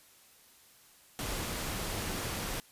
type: noise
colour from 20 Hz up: pink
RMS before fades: -36 dBFS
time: 1.19-2.6 s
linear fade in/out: 0 ms
effects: white hiss -60 dBFS RMS until 2.71 s + resampled to 32000 Hz